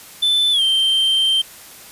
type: tone with pitch glide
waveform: triangle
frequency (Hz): 3520 to 3136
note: A7 to G7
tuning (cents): 0 to 0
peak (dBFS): -12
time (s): 0.22-1.42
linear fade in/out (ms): 10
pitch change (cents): -200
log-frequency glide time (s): 0.52-0.62
effects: white hiss -40 dBFS RMS until 1.91 s + resampled to 32000 Hz